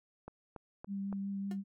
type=click train; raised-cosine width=1 ms; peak=-31 dBFS; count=4; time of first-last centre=0.28-1.127 s; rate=3.54 Hz
type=tone with vibrato; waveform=sine; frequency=197.6 Hz; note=G3; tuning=14 cents sharp; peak=-35 dBFS; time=0.87-1.64 s; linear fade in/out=50 ms; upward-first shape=triangle; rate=5.3 Hz; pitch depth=14 cents each way
type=tone with exponential decay; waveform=30% pulse; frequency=358 Hz; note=F4; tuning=43 cents sharp; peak=-40 dBFS; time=1.51-1.59 s; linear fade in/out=2 ms; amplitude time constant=16 ms
effects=none